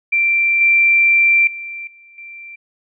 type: tone with level steps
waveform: sine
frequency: 2355 Hz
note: D7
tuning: 4 cents sharp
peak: -12 / -9 / -26 / -42 / -32 dBFS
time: 0.12-2.56 s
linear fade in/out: 10 ms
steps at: 0.61 / 1.47 / 1.87 / 2.18 s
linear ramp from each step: 2 ms
effects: none